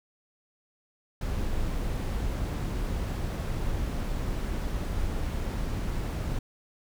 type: noise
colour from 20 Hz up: brown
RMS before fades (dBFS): -30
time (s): 1.21-6.39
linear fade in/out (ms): 5
effects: none